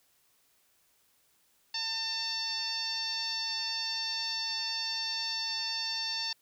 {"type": "tone with low-pass filter", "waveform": "10% pulse", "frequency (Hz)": 899, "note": "A5", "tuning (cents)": 37, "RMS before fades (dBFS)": -34, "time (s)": [1.74, 6.33], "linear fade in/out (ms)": 5, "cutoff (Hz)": 4900, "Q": 9.8, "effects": ["white hiss -69 dBFS RMS until 6.41 s"]}